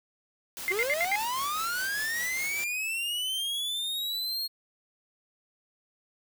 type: noise with tremolo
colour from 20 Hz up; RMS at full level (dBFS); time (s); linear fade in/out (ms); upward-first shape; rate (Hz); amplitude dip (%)
white; -38; 0.57-2.64; 0; sine; 5; 35
type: tone bursts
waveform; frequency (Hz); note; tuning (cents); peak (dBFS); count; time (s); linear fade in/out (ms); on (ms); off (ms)
sine; 2091; C7; -2; -24; 5; 0.68-1.156; 0; 40; 69
type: linear sweep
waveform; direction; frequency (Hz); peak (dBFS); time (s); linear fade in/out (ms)
45% pulse; up; 352.2 to 4300; -29; 0.7-4.48; 20
effects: none